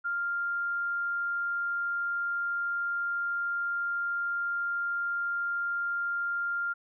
sine tone, 1396.9 Hz, F6, in tune, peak -28 dBFS, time 0.04-6.74 s, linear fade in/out 20 ms, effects none

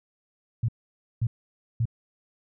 sine tone bursts, 115.3 Hz, A#2, 19 cents flat, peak -21 dBFS, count 3, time 0.63-1.855 s, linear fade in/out 5 ms, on 55 ms, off 530 ms, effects none

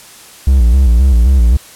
triangle tone with vibrato, 62.2 Hz, B1, 13 cents sharp, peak -3 dBFS, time 0.47-1.57 s, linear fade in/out 5 ms, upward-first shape square, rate 3.8 Hz, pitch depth 120 cents each way, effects white hiss -37 dBFS RMS until 1.75 s + low-pass 12000 Hz 12 dB/octave

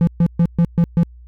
triangle tone bursts, 170 Hz, F3, 46 cents flat, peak -8 dBFS, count 6, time 0.01-1.032 s, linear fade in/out 0 ms, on 62 ms, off 130 ms, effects added 60 Hz sine -38 dBFS peak until 1.27 s

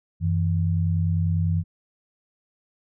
sine tone pair together, 92.5 / 162.59 Hz, F#2 / E3, 0 / -24 cents, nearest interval minor seventh, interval 976 cents, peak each -21 / -24 dBFS, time 0.2-1.64 s, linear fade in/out 50 ms, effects none

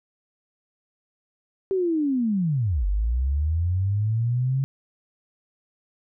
sine linear two-way sweep, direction down then up, 391.4 to 46.25 to 137.1 Hz, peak -20 dBFS, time 1.71-4.64 s, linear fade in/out 0 ms, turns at 2.86 s, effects none

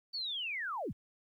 sine linear sweep, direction down, 4585 to 32.7 Hz, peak -35 dBFS, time 0.13-0.93 s, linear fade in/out 20 ms, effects 12-bit

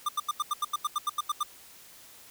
square tone bursts, 1196 Hz, D6, 31 cents sharp, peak -26 dBFS, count 13, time 0.06-1.432 s, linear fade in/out 5 ms, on 28 ms, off 84 ms, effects white hiss -52 dBFS RMS until 2.3 s

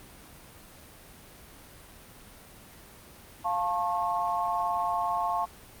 sine chord, F augmented, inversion none, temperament equal with one note detuned, 698.5 / 880 / 1085.9 Hz, F5 / A5 / C#6, 0 / 0 / -36 cents, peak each -30 dBFS, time 3.44-5.46 s, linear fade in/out 20 ms, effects pink hiss -50 dBFS RMS until 5.8 s + Opus 32 kbps

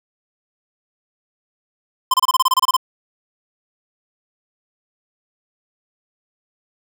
square tone bursts, 1036 Hz, C6, 17 cents flat, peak -12 dBFS, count 12, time 2.11-2.767 s, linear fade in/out 5 ms, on 30 ms, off 27 ms, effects none

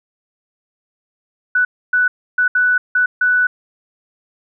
sine tone bursts at uneven times, 1486 Hz, F#6, 7 cents sharp, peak -11 dBFS, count 6, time 1.55-1.65 / 1.93-2.08 / 2.38-2.48 / 2.55-2.78 / 2.95-3.06 / 3.21-3.47 s, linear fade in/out 5 ms, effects none

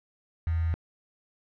sine tone with quantisation, 82.41 Hz, E2, in tune, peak -24 dBFS, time 0.47-0.74 s, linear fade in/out 0 ms, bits 7, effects low-pass 2000 Hz 12 dB/octave

